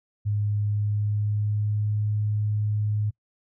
sine tone with pitch glide, 103.83 to 105.4 Hz, G#2 to G#2, 0 to +26 cents, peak -22 dBFS, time 0.25-3.11 s, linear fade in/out 20 ms, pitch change +26 cents, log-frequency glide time 0.62-2.01 s, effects noise-tail reverb RT60 0.1 s tail -25 dB re dry

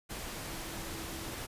sine tone in noise, 329.6 Hz, E4, in tune, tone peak -49 dBFS, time 0.48-1.36 s, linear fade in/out 20 ms, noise pink, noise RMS -41 dBFS, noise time 0.09-1.47 s, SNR -11 dB, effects resampled to 32000 Hz

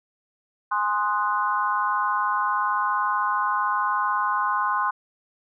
sine chord, Ab dominant seventh, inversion none, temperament equal, 830.6 / 1046.5 / 1244.5 / 1480 Hz, Ab5 / C6 / Eb6 / Gb6, 0 / 0 / 0 / 0 cents, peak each -29 / -23 / -28 / -29 dBFS, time 0.71-4.91 s, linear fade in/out 10 ms, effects none

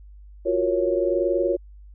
sine chord, Gb major seventh, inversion third, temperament equal, 349.2 / 370 / 466.2 / 554.4 Hz, F4 / Gb4 / Bb4 / Db5, 0 / 0 / 0 / 0 cents, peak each -24 / -26 / -27 / -23 dBFS, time 0.45-1.57 s, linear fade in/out 20 ms, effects added 50 Hz sine -42 dBFS peak until 1.94 s

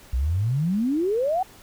sine exponential sweep, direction up, 58.27 to 780 Hz, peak -20 dBFS, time 0.13-1.43 s, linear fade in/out 5 ms, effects pink hiss -49 dBFS RMS until 1.62 s

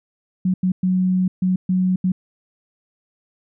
sine tone bursts at uneven times, 184.6 Hz, F#3, 4 cents flat, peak -15 dBFS, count 6, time 0.45-0.54 / 0.63-0.72 / 0.83-1.28 / 1.42-1.56 / 1.69-1.96 / 2.04-2.12 s, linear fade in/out 5 ms, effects none

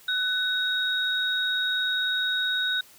sine tone pair together, 1497 / 3772 Hz, F#6 / A#7, +20 / +20 cents, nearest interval octave + major third, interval 1600 cents, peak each -26 dBFS, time 0.08-2.81 s, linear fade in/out 5 ms, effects white hiss -53 dBFS RMS until 2.98 s

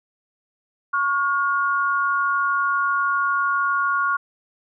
sine tone pair together, 1110.4 / 1423 Hz, C#6 / F6, +3 / +32 cents, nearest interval major third, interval 429 cents, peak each -21 dBFS, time 0.93-4.17 s, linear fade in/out 10 ms, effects none

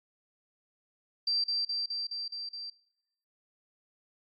sine tone with echo, 4699 Hz, D8, in tune, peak -26 dBFS, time 1.27-1.44 s, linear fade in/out 5 ms, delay 210 ms, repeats 6, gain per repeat -2 dB, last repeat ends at 2.7 s, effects noise-tail reverb RT60 0.8 s tail -21 dB re dry + AAC 64 kbps

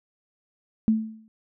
sine tone with exponential decay, 220 Hz, A3, in tune, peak -14 dBFS, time 0.88-1.28 s, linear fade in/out 0 ms, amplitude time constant 85 ms, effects none

